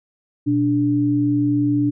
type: tone pair together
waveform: sine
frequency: 122.8 / 292.1 Hz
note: B2 / D4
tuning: -9 / -9 cents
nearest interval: octave + minor third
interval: 1500 cents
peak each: -22 / -16 dBFS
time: 0.46-1.91 s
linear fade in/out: 20 ms
effects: none